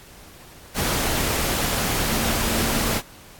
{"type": "tone in noise", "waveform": "sine", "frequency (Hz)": 227, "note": "A#3", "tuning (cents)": -46, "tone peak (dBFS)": -29, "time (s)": [2.07, 3], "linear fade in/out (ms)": 50, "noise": "pink", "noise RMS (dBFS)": -23, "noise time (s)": [0.74, 3.02], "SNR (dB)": -9, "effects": ["pink hiss -46 dBFS RMS until 3.39 s", "AAC 64 kbps"]}